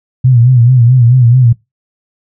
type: tone with vibrato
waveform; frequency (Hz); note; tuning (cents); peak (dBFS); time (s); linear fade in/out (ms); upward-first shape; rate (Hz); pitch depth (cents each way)
sine; 123; B2; -7; -3; 0.24-1.53; 10; sine; 4.6; 100
effects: noise-tail reverb RT60 0.2 s tail -22 dB re dry